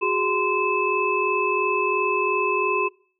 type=tone cluster; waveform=sine; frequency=370.6 / 413.5 / 1032 / 2610 Hz; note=F#4 / G#4 / C6 / E7; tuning=+3 / -8 / -24 / -18 cents; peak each=-25 / -26 / -24 / -25 dBFS; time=0.01-2.89 s; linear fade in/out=20 ms; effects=noise-tail reverb RT60 0.5 s tail -24 dB re dry